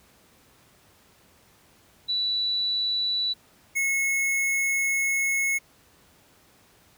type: tone pair in turn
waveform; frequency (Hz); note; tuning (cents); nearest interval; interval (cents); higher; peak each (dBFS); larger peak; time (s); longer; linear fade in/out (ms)
sine / square; 3951 / 2183; B7 / C#7; 0 / -27; minor seventh; 1027; first; -23; neither; 2.08-3.34 / 3.75-5.59; second; 20
effects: pink hiss -58 dBFS RMS until 6.97 s + high-pass 60 Hz 12 dB/octave